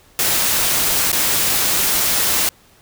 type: noise with dropouts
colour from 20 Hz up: white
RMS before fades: -17 dBFS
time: 0.19-2.49 s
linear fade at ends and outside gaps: 1 ms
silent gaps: 1.117-1.128 s
effects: pink hiss -51 dBFS RMS until 2.81 s